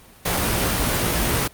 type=noise with comb filter; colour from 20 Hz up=pink; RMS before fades=-21 dBFS; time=0.25-1.48 s; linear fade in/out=10 ms; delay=17 ms; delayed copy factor=+0.55; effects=pink hiss -48 dBFS RMS until 1.53 s + Opus 32 kbps